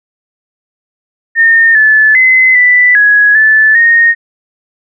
sine tone with pitch steps, 1825 / 1736 / 2042 / 1982 / 1672 / 1746 / 1854 Hz, A#6 / A6 / C7 / B6 / G#6 / A6 / A#6, -37 / -24 / -43 / +6 / +11 / -14 / -10 cents, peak -3 dBFS, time 1.35-4.15 s, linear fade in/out 50 ms, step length 400 ms, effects none

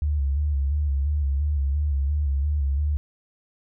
sine tone with vibrato, 71.5 Hz, D2, 46 cents flat, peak -20 dBFS, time 0.02-2.97 s, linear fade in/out 0 ms, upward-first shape square, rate 2.9 Hz, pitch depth 63 cents each way, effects none

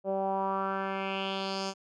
10% pulse tone with low-pass filter sweep, 193.4 Hz, G3, 23 cents flat, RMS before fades -32 dBFS, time 0.04-1.74 s, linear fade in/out 50 ms, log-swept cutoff 560 to 6200 Hz, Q 3.3, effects none

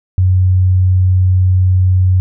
sine tone, 92.4 Hz, F#2, 2 cents flat, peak -7 dBFS, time 0.18-2.2 s, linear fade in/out 0 ms, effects none

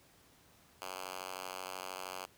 5% pulse tone with high-pass filter, 93 Hz, F#2, 9 cents sharp, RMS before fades -44 dBFS, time 0.82-2.26 s, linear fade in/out 0 ms, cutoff 650 Hz, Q 0.57, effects pink hiss -64 dBFS RMS until 2.37 s + high-pass 60 Hz 12 dB/octave

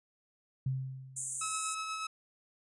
sine tone with exponential decay, 131.8 Hz, C3, 13 cents sharp, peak -28 dBFS, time 0.66-1.54 s, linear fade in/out 5 ms, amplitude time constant 190 ms
white band-pass noise, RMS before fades -39 dBFS, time 1.16-1.75 s, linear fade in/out 10 ms, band 6700 to 9700 Hz, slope 96 dB/octave
sawtooth tone with tremolo, 1292 Hz, E6, 35 cents flat, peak -31 dBFS, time 1.41-2.07 s, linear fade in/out 5 ms, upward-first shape sine, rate 8.3 Hz, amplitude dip 30%
effects resampled to 24000 Hz

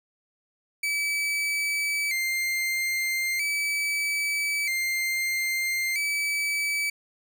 40% pulse tone with vibrato, 2196 Hz, C#7, 17 cents flat, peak -24 dBFS, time 0.83-6.9 s, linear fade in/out 5 ms, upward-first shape square, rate 0.39 Hz, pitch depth 78 cents each way, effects none

